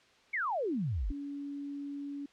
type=exponential sweep; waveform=sine; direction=down; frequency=2313 to 37.78 Hz; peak=-30 dBFS; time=0.33-1.12 s; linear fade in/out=10 ms
type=tone; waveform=sine; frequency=283.8 Hz; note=C#4; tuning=41 cents sharp; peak=-37 dBFS; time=1.1-2.26 s; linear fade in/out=5 ms
effects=white hiss -63 dBFS RMS until 2.32 s + low-pass 4000 Hz 12 dB/octave